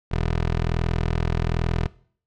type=tone; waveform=15% pulse; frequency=41.2 Hz; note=E1; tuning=in tune; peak=-15 dBFS; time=0.11-1.87 s; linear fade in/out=10 ms; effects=noise-tail reverb RT60 0.5 s tail -20 dB re dry + low-pass 4000 Hz 12 dB/octave